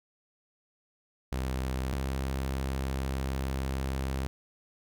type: tone pair in turn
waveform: sawtooth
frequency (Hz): 65 / 66.63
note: C2 / C2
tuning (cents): -11 / +32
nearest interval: unison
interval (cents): 43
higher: second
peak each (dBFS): -26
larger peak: neither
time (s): 1.32-1.93 / 1.93-4.27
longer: second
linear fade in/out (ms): 0
effects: none